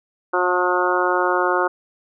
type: harmonic tone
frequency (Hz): 180.1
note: F#3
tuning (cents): -46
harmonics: 2 / 3 / 4 / 5 / 6 / 7 / 8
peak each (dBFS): -22 / -24 / -26 / -24 / -25 / -24 / -24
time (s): 0.33-1.68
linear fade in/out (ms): 10
effects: none